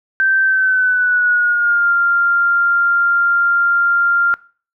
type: tone with pitch glide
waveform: sine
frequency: 1555 to 1393.4 Hz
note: G6 to F6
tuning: -14 to -4 cents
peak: -11 dBFS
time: 0.2-4.34 s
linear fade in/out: 0 ms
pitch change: -190 cents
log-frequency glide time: 0.43-1.92 s
effects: noise-tail reverb RT60 0.4 s tail -21 dB re dry